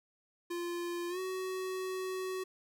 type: tone with pitch glide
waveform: square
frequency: 347 to 374.1 Hz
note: F4 to F#4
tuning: -11 to +19 cents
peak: -36 dBFS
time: 0.5-2.44 s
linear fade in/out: 10 ms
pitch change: +130 cents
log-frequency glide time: 1.09-1.19 s
effects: none